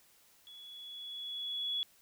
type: tone with level ramp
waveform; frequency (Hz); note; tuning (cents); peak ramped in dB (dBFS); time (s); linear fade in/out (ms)
sine; 3382; G#7; +31; -50 to -31; 0.47-1.83; 0
effects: white hiss -65 dBFS RMS until 2.01 s